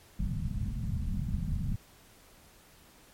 pink low-pass noise, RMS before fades -32 dBFS, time 0.19-1.76 s, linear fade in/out 5 ms, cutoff 210 Hz, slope 48 dB/octave, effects pink hiss -58 dBFS RMS until 3.13 s + MP3 64 kbps

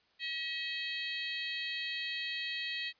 harmonic tone with a mistuned harmonic, 640 Hz, D#5, 49 cents sharp, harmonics 3 / 4 / 5 / 6 / 7, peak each -40 / -41 / -42 / -43 / -43 dBFS, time 0.19-2.93 s, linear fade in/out 50 ms, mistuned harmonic 7, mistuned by -29 cents, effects white hiss -70 dBFS RMS until 2.99 s + resampled to 11025 Hz

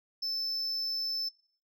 sine tone, 5274 Hz, E8, in tune, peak -28 dBFS, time 0.22-1.29 s, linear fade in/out 10 ms, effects noise-tail reverb RT60 0.5 s tail -21 dB re dry + tanh soft clip ceiling -30 dBFS

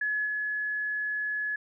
sine tone with level steps, 1700 Hz, G#6, 40 cents sharp, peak -26 / -28 dBFS, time 0.01-1.56 s, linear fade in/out 5 ms, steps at 0.25 s, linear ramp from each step 20 ms, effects none

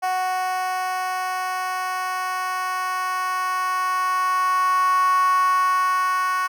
10% pulse tone with high-pass filter sweep, 370 Hz, F#4, in tune, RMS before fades -22 dBFS, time 0.02-6.48 s, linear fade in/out 20 ms, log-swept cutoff 800 to 1200 Hz, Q 9.7, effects none

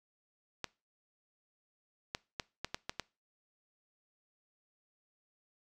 clicks, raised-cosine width 0.2 ms, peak -18 dBFS, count 7, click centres 0.643 / 2.149 / 2.398 / 2.646 / 2.745 / 2.895 / 2.997 s, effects noise-tail reverb RT60 0.3 s tail -23 dB re dry

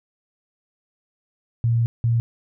sine tone bursts at uneven times, 116.54 Hz, A#2, in tune, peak -16 dBFS, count 2, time 1.64-1.86 / 2.04-2.2 s, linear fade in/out 0 ms, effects none

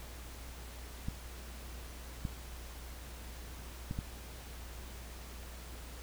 clicks, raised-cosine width 5 ms, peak -24 dBFS, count 4, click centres 1.085 / 2.252 / 3.911 / 3.989 s, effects added 60 Hz sine -46 dBFS peak until 6.02 s + pink hiss -51 dBFS RMS until 6.02 s

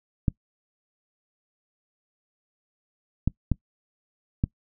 clicks, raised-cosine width 5 ms, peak -9 dBFS, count 4, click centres 0.282 / 3.276 / 3.517 / 4.439 s, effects noise-tail reverb RT60 0.1 s tail -23 dB re dry

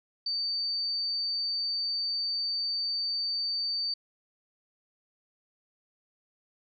sine tone, 4592 Hz, D8, 40 cents flat, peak -28 dBFS, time 0.26-3.94 s, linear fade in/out 5 ms, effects none

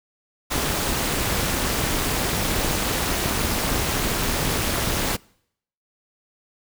pink noise with amplitude modulation, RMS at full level -20 dBFS, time 0.5-5.17 s, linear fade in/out 20 ms, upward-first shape sine, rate 295 Hz, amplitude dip 75%, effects noise-tail reverb RT60 0.7 s tail -25 dB re dry

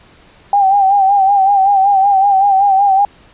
sine tone with vibrato, 788 Hz, G5, 9 cents sharp, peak -7 dBFS, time 0.53-3.05 s, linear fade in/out 2 ms, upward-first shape sine, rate 5.3 Hz, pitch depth 61 cents each way, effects pink hiss -45 dBFS RMS until 3.33 s + resampled to 8000 Hz

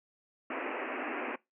pink band-pass noise, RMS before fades -37 dBFS, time 0.5-1.36 s, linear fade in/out 5 ms, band 240 to 2700 Hz, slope 96 dB/octave, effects noise-tail reverb RT60 0.2 s tail -22 dB re dry

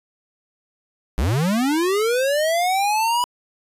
square linear sweep, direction up, 52 to 987.8 Hz, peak -18 dBFS, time 1.18-3.24 s, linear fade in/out 0 ms, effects resampled to 32000 Hz

